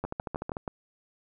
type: two click trains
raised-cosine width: 1 ms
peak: -19 / -18 dBFS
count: 8 / 5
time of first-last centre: 0.05-0.569 / 0.04-0.678 s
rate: 13.5 / 6.27 Hz
effects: none